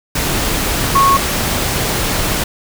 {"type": "tone in noise", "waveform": "sine", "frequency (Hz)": 1100, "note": "C#6", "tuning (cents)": -14, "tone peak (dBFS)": -8, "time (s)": [0.95, 1.17], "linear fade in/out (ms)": 5, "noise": "pink", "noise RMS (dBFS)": -17, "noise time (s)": [0.15, 2.44], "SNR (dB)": 6, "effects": []}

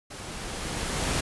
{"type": "noise with level ramp", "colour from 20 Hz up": "pink", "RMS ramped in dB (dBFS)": [-40, -26], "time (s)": [0.1, 1.21], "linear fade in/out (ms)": 10, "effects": ["resampled to 24000 Hz"]}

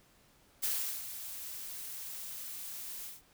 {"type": "noise with ADSR envelope", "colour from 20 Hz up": "blue", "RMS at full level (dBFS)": -32, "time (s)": [0.62, 3.22], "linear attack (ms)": 19, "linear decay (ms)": 390, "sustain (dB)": -11, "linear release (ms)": 170, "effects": ["pink hiss -65 dBFS RMS until 3.33 s"]}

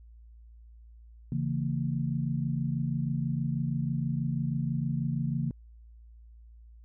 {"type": "chord", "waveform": "sine", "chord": "A# diminished", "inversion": "first", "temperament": "equal with one note detuned", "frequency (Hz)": [138.59, 164.81, 228.3], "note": ["C#3", "E3", "A#3"], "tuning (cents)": [0, 0, -36], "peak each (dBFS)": [-30, -32, -34], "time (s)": [1.32, 5.51], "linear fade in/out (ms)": 2, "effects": ["added 57 Hz sine -49 dBFS peak until 6.84 s"]}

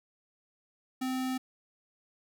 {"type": "tone", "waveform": "square", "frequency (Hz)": 258.5, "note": "C4", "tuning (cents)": -21, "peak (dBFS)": -31, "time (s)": [1.01, 1.38], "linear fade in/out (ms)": 10, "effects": []}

